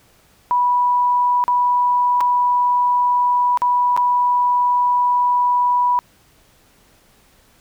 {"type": "tone with dropouts", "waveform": "sine", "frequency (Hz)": 981, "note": "B5", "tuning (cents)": -12, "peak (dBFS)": -13, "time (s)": [0.51, 5.99], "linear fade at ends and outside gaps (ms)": 0, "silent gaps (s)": [[1.44, 1.48], [2.206, 2.21], [3.574, 3.619], [3.965, 3.975]], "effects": ["pink hiss -54 dBFS RMS until 7.6 s"]}